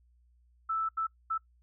sine tone bursts at uneven times, 1318 Hz, E6, 1 cent flat, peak -28 dBFS, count 3, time 0.69-0.89 / 0.97-1.07 / 1.3-1.38 s, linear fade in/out 10 ms, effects noise-tail reverb RT60 0.1 s tail -20 dB re dry + added 60 Hz sine -62 dBFS peak until 1.62 s

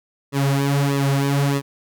sawtooth tone with flanger, 139.7 Hz, C#3, 14 cents sharp, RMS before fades -19 dBFS, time 0.32-1.62 s, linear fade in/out 50 ms, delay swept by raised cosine 1.3 to 5.7 ms, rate 1.6 Hz, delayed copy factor -0.8, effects none

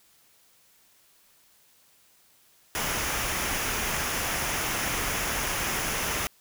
pink noise with comb filter, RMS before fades -29 dBFS, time 2.75-6.27 s, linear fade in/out 0 ms, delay 0.24 ms, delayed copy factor -0.5, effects white hiss -61 dBFS RMS until 6.4 s

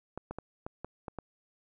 clicks, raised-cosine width 1 ms, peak -24 dBFS, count 7, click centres 0.176 / 0.31 / 0.386 / 0.665 / 0.846 / 1.082 / 1.187 s, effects none

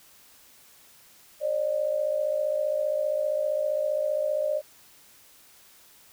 sine tone pair together, 549 / 604.2 Hz, C#5 / D5, -17 / +49 cents, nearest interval major second, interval 166 cents, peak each -29 / -25 dBFS, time 1.4-4.62 s, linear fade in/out 50 ms, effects white hiss -55 dBFS RMS until 6.12 s

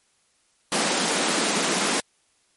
pink high-pass noise, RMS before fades -23 dBFS, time 0.72-2 s, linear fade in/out 0 ms, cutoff 180 Hz, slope 48 dB/octave, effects white hiss -65 dBFS RMS until 2.56 s + MP3 48 kbps

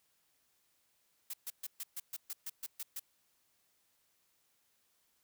blue noise bursts, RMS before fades -41 dBFS, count 11, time 1.3-2.996 s, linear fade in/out 5 ms, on 36 ms, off 130 ms, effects white hiss -75 dBFS RMS until 5.23 s

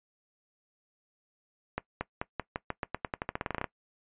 accelerating click train, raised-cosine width 0.5 ms, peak -16 dBFS, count 20, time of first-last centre 1.78-3.642 s, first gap 230 ms, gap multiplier 0.89, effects noise-tail reverb RT60 0.1 s tail -19 dB re dry + resampled to 8000 Hz

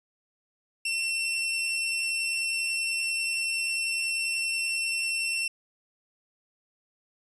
sawtooth tone with amplitude modulation, 2703 Hz, E7, 43 cents sharp, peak -22 dBFS, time 0.85-5.48 s, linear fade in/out 5 ms, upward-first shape sine, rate 70.3 Hz, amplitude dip 25%, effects resampled to 24000 Hz

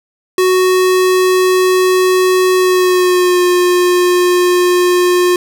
square tone with pitch glide, 370 to 357.8 Hz, F#4 to F4, 0 to +42 cents, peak -9 dBFS, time 0.38-5.36 s, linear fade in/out 2 ms, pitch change -58 cents, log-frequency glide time 2.56-3.43 s, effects none

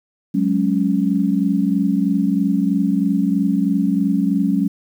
sine chord, F# suspended second, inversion none, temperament just, 185 / 208.1 / 277.5 Hz, F#3 / G#3 / C#4, 0 / +4 / +2 cents, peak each -19 dBFS, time 0.34-4.68 s, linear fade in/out 10 ms, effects 8-bit

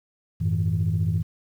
sine tone cluster, 91.9 / 106.4 / 160.3 Hz, F#2 / G#2 / E3, -11 / +42 / -48 cents, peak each -24 dBFS, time 0.4-1.23 s, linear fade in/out 20 ms, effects tanh soft clip ceiling -14 dBFS + 9-bit

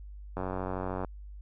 click train, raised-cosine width 1 ms, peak -20 dBFS, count 64, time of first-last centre 0.37-1.047 s, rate 93 Hz, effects added 50 Hz sine -42 dBFS peak until 1.41 s

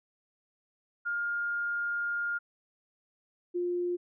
sine tone pair in turn, 1412 / 353 Hz, F6 / F4, +19 / +19 cents, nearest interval 2 octaves, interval 2400 cents, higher first, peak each -29 / -28 dBFS, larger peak second, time 1.05-2.39 / 3.54-3.97 s, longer first, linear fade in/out 20 ms, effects none

